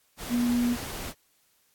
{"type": "tone in noise", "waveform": "sine", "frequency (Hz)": 241.3, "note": "B3", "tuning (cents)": -40, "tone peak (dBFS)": -22, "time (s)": [0.29, 0.77], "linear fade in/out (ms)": 50, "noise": "pink", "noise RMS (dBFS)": -37, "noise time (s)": [0.17, 1.14], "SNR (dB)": 12, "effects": ["white hiss -67 dBFS RMS until 1.74 s", "AAC 64 kbps"]}